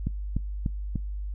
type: click train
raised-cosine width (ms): 5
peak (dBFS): -15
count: 4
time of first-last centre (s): 0.07-0.958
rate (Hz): 3.38
effects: noise-tail reverb RT60 0.2 s tail -25 dB re dry + added 50 Hz sine -30 dBFS peak until 1.34 s